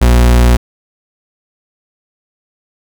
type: tone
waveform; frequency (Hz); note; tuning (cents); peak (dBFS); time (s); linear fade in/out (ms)
40% pulse; 60; B1; -49; -4; 0.01-0.57; 10
effects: none